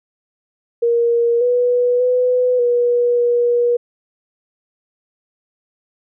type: tone with pitch steps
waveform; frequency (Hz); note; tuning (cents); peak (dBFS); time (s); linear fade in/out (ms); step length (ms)
sine; 470.1 / 490.3 / 499.5 / 482.9 / 480.1; A#4 / B4 / B4 / B4 / B4; +15 / -13 / +20 / -39 / -49; -12; 0.82-3.77; 10; 590
effects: none